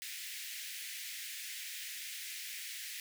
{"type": "high-pass noise", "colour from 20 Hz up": "pink", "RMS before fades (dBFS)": -44, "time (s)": [0.02, 3], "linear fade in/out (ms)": 0, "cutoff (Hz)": 1800, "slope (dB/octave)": 48, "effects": []}